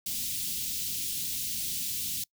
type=band-stop noise; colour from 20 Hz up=white; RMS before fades=-33 dBFS; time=0.06-2.24 s; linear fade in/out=5 ms; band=260 to 2900 Hz; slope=24 dB/octave; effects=noise-tail reverb RT60 0.1 s tail -25 dB re dry